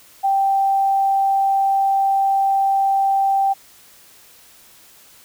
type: tone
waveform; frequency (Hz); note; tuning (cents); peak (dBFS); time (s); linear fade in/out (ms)
sine; 783; G5; -2; -14; 0.23-3.54; 20
effects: white hiss -48 dBFS RMS until 5.24 s